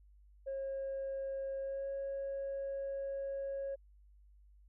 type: tone with pitch glide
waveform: sine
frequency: 542 to 549.2 Hz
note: C#5 to C#5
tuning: -39 to -16 cents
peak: -35 dBFS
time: 0.46-3.76 s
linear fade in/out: 20 ms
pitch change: +23 cents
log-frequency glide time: 1.6-1.88 s
effects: tanh soft clip ceiling -34 dBFS + added 50 Hz sine -59 dBFS peak until 4.68 s